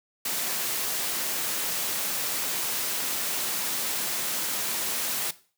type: noise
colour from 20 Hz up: white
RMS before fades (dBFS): -29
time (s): 0.25-5.31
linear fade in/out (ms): 5
effects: noise-tail reverb RT60 0.4 s tail -17 dB re dry + high-pass 150 Hz 12 dB/octave